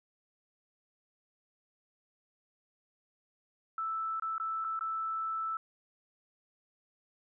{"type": "tone with dropouts", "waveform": "sine", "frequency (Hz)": 1318.5, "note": "E6", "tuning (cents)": 0, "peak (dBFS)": -32, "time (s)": [3.78, 5.57], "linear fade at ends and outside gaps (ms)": 2, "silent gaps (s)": [[4.198, 4.222], [4.381, 4.399], [4.643, 4.647], [4.792, 4.809]], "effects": []}